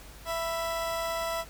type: tone pair together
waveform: 30% pulse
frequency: 664.4 / 987.8 Hz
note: E5 / B5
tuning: +13 / 0 cents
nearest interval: perfect fifth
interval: 687 cents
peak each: -28 / -33 dBFS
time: 0.25-1.45 s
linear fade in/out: 50 ms
effects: added 50 Hz sine -48 dBFS peak until 1.49 s + pink hiss -50 dBFS RMS until 1.49 s